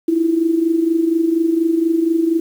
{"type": "tone with amplitude modulation", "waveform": "sine", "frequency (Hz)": 329.6, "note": "E4", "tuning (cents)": 0, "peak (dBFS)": -10, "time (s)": [0.08, 2.4], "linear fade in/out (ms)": 5, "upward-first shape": "sine", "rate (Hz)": 24.2, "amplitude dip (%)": 65, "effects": ["7-bit"]}